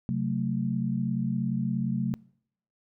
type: chord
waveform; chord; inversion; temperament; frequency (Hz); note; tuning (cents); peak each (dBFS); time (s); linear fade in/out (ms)
sine; F# diminished; second; just; 133.2 / 185 / 222; C3 / F#3 / A3; +31 / 0 / +16; -30; 0.09-2.14; 0
effects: noise-tail reverb RT60 0.7 s tail -25 dB re dry